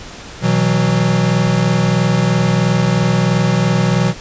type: chord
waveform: square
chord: B suspended fourth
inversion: none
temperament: equal with one note detuned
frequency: 123.47 / 161.98 / 185 Hz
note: B2 / E3 / F#3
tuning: 0 / -30 / 0 cents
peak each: -17 dBFS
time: 0.41-4.14 s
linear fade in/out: 50 ms
effects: pink hiss -33 dBFS RMS until 4.2 s + resampled to 16000 Hz